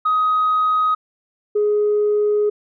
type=tone pair in turn; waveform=sine; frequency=1257 / 417.7 Hz; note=D#6 / G#4; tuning=+17 / +10 cents; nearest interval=octave + perfect fifth; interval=1907 cents; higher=first; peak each=-13 dBFS; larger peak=neither; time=0.05-0.95 / 1.55-2.5 s; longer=second; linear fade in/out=10 ms; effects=tanh soft clip ceiling -11 dBFS